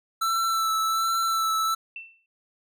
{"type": "tone with vibrato", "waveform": "square", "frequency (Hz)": 1328, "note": "E6", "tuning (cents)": 12, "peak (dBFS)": -23, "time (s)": [0.21, 1.75], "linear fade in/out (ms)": 10, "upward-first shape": "sine", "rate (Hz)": 1.3, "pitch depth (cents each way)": 21}
{"type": "tone with exponential decay", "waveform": "sine", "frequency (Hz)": 2682, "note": "E7", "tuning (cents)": 29, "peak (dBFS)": -32, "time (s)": [1.96, 2.26], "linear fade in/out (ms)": 2, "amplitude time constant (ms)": 65}
{"effects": []}